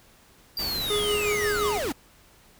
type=linear sweep; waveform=square; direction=down; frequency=4780 to 242.2 Hz; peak=-28 dBFS; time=0.57-1.92 s; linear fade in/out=2 ms
type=noise; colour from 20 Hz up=pink; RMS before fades=-35 dBFS; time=0.58-1.93 s; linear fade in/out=20 ms
type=tone with tremolo; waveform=square; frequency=415.8 Hz; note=G#4; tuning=2 cents sharp; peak=-24 dBFS; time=0.9-1.78 s; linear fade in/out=5 ms; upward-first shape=sine; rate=5.6 Hz; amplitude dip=40%
effects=pink hiss -56 dBFS RMS until 2.59 s